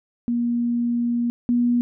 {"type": "tone pair in turn", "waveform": "sine", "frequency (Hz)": [238, 241.2], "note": ["A#3", "B3"], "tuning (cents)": [36, -41], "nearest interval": "unison", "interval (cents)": 23, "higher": "second", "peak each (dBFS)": [-19, -16], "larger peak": "second", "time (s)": [[0.28, 1.3], [1.49, 1.81]], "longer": "first", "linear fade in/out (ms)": 0, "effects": []}